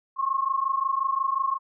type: tone pair together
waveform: sine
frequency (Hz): 1069 / 1094.6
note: C6 / C#6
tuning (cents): +37 / -22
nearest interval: unison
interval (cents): 41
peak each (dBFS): -25 / -26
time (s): 0.16-1.59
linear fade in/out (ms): 50
effects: none